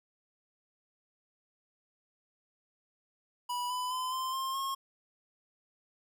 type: tone with pitch steps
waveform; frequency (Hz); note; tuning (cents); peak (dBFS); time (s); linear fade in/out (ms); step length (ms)
square; 980 / 999.4 / 1019.3 / 1039.5 / 1060.1 / 1081.1; B5 / B5 / C6 / C6 / C6 / C#6; -14 / +20 / -46 / -12 / +22 / -44; -33; 3.49-4.75; 10; 210
effects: none